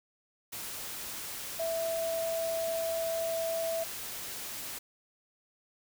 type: tone in noise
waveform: sine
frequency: 659.3 Hz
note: E5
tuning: in tune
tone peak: -30 dBFS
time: 1.59-3.84 s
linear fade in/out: 10 ms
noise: white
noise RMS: -40 dBFS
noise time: 0.52-4.79 s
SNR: +7 dB
effects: none